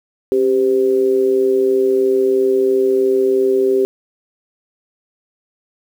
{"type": "tone with amplitude modulation", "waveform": "sine", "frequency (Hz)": 392, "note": "G4", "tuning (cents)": 0, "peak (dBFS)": -8, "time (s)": [0.32, 3.85], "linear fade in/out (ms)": 0, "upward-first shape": "sine", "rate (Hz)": 123, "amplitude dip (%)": 70, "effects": ["7-bit"]}